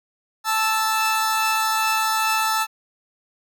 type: tone pair together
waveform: sawtooth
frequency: 878.2 / 1318.5 Hz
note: A5 / E6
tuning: -4 / 0 cents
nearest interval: perfect fifth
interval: 704 cents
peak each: -18 dBFS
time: 0.44-2.67 s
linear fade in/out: 50 ms
effects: none